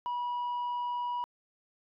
sine tone, 972 Hz, B5, 28 cents flat, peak -28 dBFS, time 0.06-1.24 s, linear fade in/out 0 ms, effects tanh soft clip ceiling -30 dBFS

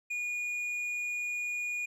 sine tone with tanh clipping, 2444 Hz, D#7, 32 cents flat, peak -33 dBFS, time 0.1-1.86 s, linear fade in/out 10 ms, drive 6 dB, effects none

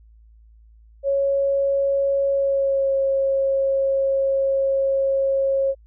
sine tone with pitch glide, 553 to 543.2 Hz, C#5 to C#5, -4 to -35 cents, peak -17 dBFS, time 1.03-5.75 s, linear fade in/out 50 ms, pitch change -31 cents, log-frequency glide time 2.31-2.94 s, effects added 55 Hz sine -47 dBFS peak until 5.86 s

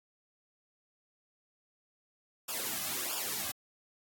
white noise with flanger, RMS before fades -36 dBFS, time 2.48-3.52 s, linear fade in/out 10 ms, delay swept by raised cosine 0.48 to 2.18 ms, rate 1.5 Hz, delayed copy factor -1, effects AAC 64 kbps

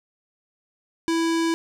square tone with low-pass filter, 330 Hz, E4, 2 cents sharp, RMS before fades -22 dBFS, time 1.08-1.54 s, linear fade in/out 0 ms, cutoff 7600 Hz, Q 1, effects 8-bit

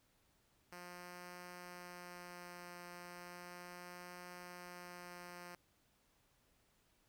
5% pulse tone with vibrato, 177 Hz, F3, 23 cents sharp, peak -39 dBFS, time 0.72-5.55 s, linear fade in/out 2 ms, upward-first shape triangle, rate 0.35 Hz, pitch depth 11 cents each way, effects pink hiss -75 dBFS RMS until 7.08 s

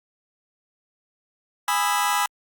sawtooth chord, E major seventh, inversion first, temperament just, 824.1 / 988.9 / 1236.1 / 1318.5 Hz, G#5 / B5 / D#6 / E6, -14 / +2 / -12 / 0 cents, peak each -21 / -20 / -23 / -24 dBFS, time 1.68-2.26 s, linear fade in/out 2 ms, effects Opus 48 kbps

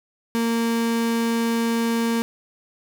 35% pulse tone, 230.6 Hz, A#3, 19 cents flat, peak -18 dBFS, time 0.35-2.22 s, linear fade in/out 0 ms, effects none

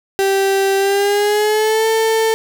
35% pulse tone with pitch glide, 390 to 445.4 Hz, G4 to A4, -9 to +21 cents, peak -11 dBFS, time 0.19-2.34 s, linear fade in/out 0 ms, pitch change +230 cents, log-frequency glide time 0.77-1.87 s, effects none

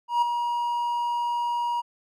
triangle tone with ADSR envelope, 954 Hz, A#5, 40 cents sharp, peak -15 dBFS, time 0.08-1.82 s, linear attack 140 ms, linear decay 9 ms, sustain -7 dB, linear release 24 ms, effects none

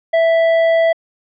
sine tone with hard clipping, 659.3 Hz, E5, in tune, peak -12 dBFS, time 0.13-0.93 s, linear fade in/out 10 ms, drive 9 dB, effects low-pass 3000 Hz 12 dB/octave

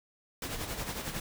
pink noise with tremolo, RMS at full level -35 dBFS, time 0.42-1.2 s, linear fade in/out 2 ms, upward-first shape sine, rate 11 Hz, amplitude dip 55%, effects none

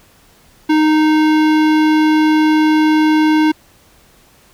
sine tone with hard clipping, 309.5 Hz, D#4, 9 cents flat, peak -11 dBFS, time 0.69-3.52 s, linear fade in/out 10 ms, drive 18 dB, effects pink hiss -49 dBFS RMS until 4.53 s

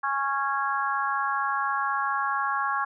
harmonic tone, 275.8 Hz, C#4, 9 cents flat, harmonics 3 / 4 / 5 / 6, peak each -31 / -27 / -31 / -31 dBFS, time 0.03-2.85 s, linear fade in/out 10 ms, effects none

